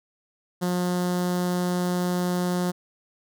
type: tone with notch filter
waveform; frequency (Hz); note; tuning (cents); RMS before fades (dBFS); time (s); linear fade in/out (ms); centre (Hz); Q
sawtooth; 178.8; F3; +41; -25; 0.61-2.72; 20; 2400; 1.2
effects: none